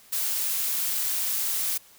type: noise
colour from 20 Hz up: blue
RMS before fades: -27 dBFS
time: 0.12-1.78 s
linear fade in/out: 10 ms
effects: white hiss -54 dBFS RMS until 1.98 s